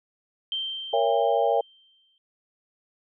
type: tone with exponential decay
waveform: sine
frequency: 3136 Hz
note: G7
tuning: in tune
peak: -25 dBFS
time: 0.52-2.18 s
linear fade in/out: 1 ms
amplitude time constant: 360 ms
type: chord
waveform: sine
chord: A# diminished seventh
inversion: none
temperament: just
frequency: 466.2 / 559.4 / 671.3 / 805.5 Hz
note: A#4 / C#5 / E5 / G5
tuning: 0 / +16 / +31 / +47 cents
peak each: -25 dBFS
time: 0.93-1.61 s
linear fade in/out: 5 ms
effects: none